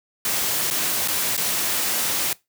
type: noise with dropouts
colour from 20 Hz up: white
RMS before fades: -23 dBFS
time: 0.25-2.33 s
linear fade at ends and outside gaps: 2 ms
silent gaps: 0.702-0.709 / 1.077-1.083 / 1.367-1.376 s
effects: noise-tail reverb RT60 0.2 s tail -21 dB re dry + high-pass 100 Hz 12 dB/octave